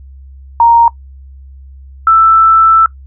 sine tone pair in turn, 932.3 / 1324.6 Hz, A#5 / E6, 0 / +8 cents, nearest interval tritone, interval 608 cents, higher second, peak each -3 dBFS, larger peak neither, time 0.6-0.88 / 2.07-2.86 s, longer second, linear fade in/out 2 ms, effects noise-tail reverb RT60 0.1 s tail -20 dB re dry + added 67 Hz sine -31 dBFS peak until 3.06 s

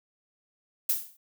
violet noise with exponential decay, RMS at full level -22 dBFS, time 0.89-1.17 s, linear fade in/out 5 ms, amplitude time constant 59 ms, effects none

